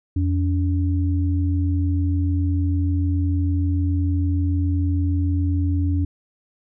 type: tone pair together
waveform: sine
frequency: 86 / 284.7 Hz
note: F2 / C#4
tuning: -26 / +46 cents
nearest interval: octave + major sixth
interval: 2072 cents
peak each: -18 / -25 dBFS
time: 0.16-6.05 s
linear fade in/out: 5 ms
effects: none

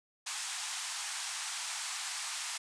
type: band-pass noise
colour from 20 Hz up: white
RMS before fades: -39 dBFS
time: 0.26-2.58 s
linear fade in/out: 10 ms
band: 760 to 9200 Hz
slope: 48 dB/octave
effects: none

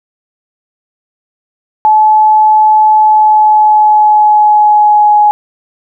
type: tone with pitch glide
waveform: sine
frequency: 860 to 837.9 Hz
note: A5 to G#5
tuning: -40 to +15 cents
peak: -3 dBFS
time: 1.85-5.31 s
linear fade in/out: 0 ms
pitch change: -45 cents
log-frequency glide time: 2.97-5.19 s
effects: none

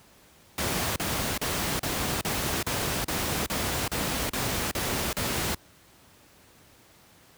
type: noise bursts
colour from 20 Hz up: pink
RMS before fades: -28 dBFS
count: 12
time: 0.58-5.547 s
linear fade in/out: 2 ms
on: 380 ms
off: 37 ms
effects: pink hiss -56 dBFS RMS until 7.37 s + high-pass 60 Hz 12 dB/octave

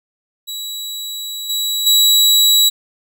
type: tone with level steps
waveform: sawtooth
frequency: 3900 Hz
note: B7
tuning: 23 cents flat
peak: -21 / -14 / -6 dBFS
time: 0.47-2.7 s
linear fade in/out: 20 ms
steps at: 1.49 / 1.86 s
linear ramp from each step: 10 ms
effects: none

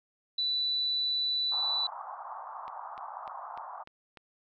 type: tone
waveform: sine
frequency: 3972 Hz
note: B7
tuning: 9 cents sharp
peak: -27 dBFS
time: 0.38-1.87 s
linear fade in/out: 5 ms
type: band-pass noise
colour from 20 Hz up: pink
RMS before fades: -42 dBFS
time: 1.51-3.84 s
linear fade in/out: 20 ms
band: 740 to 1200 Hz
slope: 48 dB/octave
type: click train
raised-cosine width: 0.3 ms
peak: -32 dBFS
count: 6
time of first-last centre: 2.68-4.173 s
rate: 3.35 Hz
effects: none

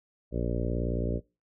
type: harmonic tone with a mistuned harmonic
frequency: 59 Hz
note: A#1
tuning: 22 cents sharp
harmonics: 1 / 2 / 3 / 4 / 5 / 6 / 7 / 8 / 9 / 10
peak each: -31 / -34 / -36 / -37 / -38 / -39 / -39 / -40 / -41 / -41 dBFS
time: 0.31-1.21 s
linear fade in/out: 50 ms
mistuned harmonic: 1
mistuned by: -22 cents
effects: noise-tail reverb RT60 0.3 s tail -24 dB re dry

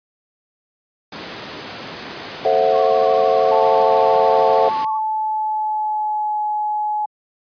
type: noise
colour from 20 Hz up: pink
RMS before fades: -30 dBFS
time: 1.12-4.85 s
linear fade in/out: 5 ms
type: chord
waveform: sine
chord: F# half-diminished seventh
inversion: first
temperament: just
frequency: 444 / 532.8 / 666 / 740 Hz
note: A4 / C5 / E5 / F#5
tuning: +16 / +31 / +18 / 0 cents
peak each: -18 dBFS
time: 2.45-4.69 s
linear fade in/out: 2 ms
type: tone with vibrato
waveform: sine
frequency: 1108.7 Hz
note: C#6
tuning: in tune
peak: -27 dBFS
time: 2.71-5.01 s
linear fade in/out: 50 ms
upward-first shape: sine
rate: 13 Hz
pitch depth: 48 cents each way
type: tone with pitch glide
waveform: sine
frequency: 880 to 846.1 Hz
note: A5 to G#5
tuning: 0 to +32 cents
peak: -18 dBFS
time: 3.51-7.06 s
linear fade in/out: 10 ms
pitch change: -68 cents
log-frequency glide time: 4.43-6.41 s
effects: high-pass 200 Hz 12 dB/octave + resampled to 11025 Hz

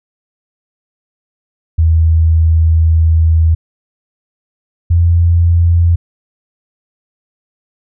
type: tone pair in turn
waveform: sine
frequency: 81 / 85.21 Hz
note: E2 / F2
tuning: -30 / -42 cents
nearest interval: minor second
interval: 88 cents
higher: second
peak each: -6 dBFS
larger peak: neither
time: 1.78-3.55 / 4.9-5.96 s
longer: first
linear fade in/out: 10 ms
effects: none

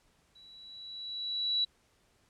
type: tone with level ramp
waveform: sine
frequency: 3926 Hz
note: B7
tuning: 11 cents flat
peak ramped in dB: -54 to -25 dBFS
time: 0.35-1.65 s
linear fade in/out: 10 ms
effects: pink hiss -69 dBFS RMS until 2.29 s + low-pass 10000 Hz 12 dB/octave

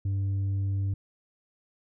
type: tone with tanh clipping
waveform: sine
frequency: 98 Hz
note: G2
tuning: in tune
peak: -26 dBFS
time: 0.05-0.94 s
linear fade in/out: 5 ms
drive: 3 dB
effects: none

